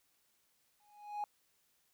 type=tone with exponential growth; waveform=triangle; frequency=830.6 Hz; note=G#5; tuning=in tune; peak=-30 dBFS; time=0.8-1.24 s; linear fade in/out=1 ms; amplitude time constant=95 ms; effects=tanh soft clip ceiling -31 dBFS + white hiss -75 dBFS RMS until 1.93 s